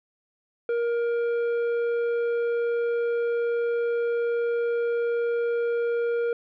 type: tone with tanh clipping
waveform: sine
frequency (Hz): 470.6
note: A#4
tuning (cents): +16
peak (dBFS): -24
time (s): 0.69-6.33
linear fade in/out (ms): 2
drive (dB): 8
effects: none